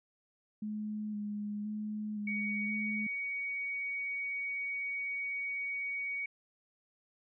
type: tone with vibrato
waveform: sine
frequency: 210 Hz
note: G#3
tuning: 19 cents sharp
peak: -35 dBFS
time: 0.62-3.07 s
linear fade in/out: 5 ms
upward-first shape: square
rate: 0.97 Hz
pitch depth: 19 cents each way
type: tone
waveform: sine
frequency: 2246 Hz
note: C#7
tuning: 22 cents sharp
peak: -34 dBFS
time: 2.27-6.26 s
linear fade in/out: 5 ms
effects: none